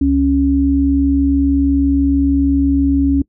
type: tone pair together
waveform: sine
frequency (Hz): 69.3 / 276.8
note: C#2 / C#4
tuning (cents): 0 / -2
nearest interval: 2 octaves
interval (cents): 2398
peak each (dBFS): -17 / -11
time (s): 0.01-3.22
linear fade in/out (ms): 5
effects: noise-tail reverb RT60 0.1 s tail -22 dB re dry